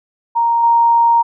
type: tone with level steps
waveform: sine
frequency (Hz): 932.3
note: A#5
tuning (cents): 0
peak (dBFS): -11 / -8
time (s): 0.35-1.23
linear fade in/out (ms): 20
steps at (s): 0.63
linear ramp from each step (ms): 5
effects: none